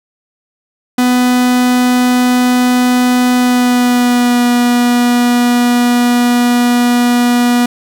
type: tone with pitch glide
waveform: 45% pulse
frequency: 248.5 to 242.7 Hz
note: B3 to B3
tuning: +11 to -30 cents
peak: -8 dBFS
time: 0.98-7.66 s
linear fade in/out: 5 ms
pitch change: -41 cents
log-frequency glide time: 3.35-4.46 s
effects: none